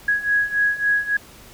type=beating tone pair; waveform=sine; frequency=1661.2 / 1664.8 Hz; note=G#6 / G#6; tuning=0 / +4 cents; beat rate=3.6 Hz; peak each=-22 / -19 dBFS; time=0.08-1.17 s; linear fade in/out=5 ms; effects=pink hiss -45 dBFS RMS until 1.53 s